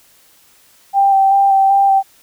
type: tone with vibrato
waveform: sine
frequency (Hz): 784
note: G5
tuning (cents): 0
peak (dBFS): -8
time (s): 0.93-2.03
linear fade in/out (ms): 50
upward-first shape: square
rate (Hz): 2.6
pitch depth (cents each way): 14
effects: white hiss -50 dBFS RMS until 2.22 s